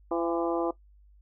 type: harmonic tone with a mistuned harmonic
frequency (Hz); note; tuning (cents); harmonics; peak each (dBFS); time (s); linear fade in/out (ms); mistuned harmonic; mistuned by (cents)
169.2; E3; +45; 2 / 3 / 4 / 5 / 6 / 7; -28 / -32 / -34 / -36 / -38 / -39; 0.11-0.71; 5; 5; -47
effects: noise-tail reverb RT60 0.1 s tail -17 dB re dry + added 50 Hz sine -54 dBFS peak until 1.21 s